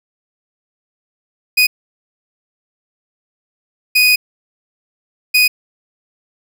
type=tone bursts at uneven times; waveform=30% pulse; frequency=2489 Hz; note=D#7; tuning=in tune; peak=-6 dBFS; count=3; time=1.57-1.67 / 3.95-4.16 / 5.34-5.48 s; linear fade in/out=10 ms; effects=none